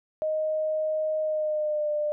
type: tone with pitch glide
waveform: sine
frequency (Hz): 622.3 to 598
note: D#5 to D5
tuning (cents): 0 to +31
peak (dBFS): -24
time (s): 0.22-2.12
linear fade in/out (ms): 0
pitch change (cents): -69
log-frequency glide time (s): 1.21-1.9
effects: none